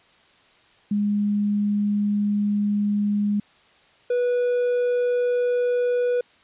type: tone pair in turn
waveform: sine / triangle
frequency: 205.9 / 489.7 Hz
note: G#3 / B4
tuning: -15 / -15 cents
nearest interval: octave + minor third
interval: 1500 cents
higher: second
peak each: -19 / -17 dBFS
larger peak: second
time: 0.91-3.4 / 4.1-6.21 s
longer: first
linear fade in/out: 5 ms
effects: white hiss -56 dBFS RMS until 6.43 s + resampled to 8000 Hz